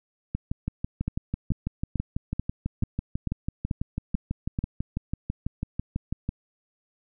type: two click trains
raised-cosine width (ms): 5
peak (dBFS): -14 / -15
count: 9 / 37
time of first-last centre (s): 1.08-4.589 / 0.35-6.291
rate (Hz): 2.28 / 6.06
effects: none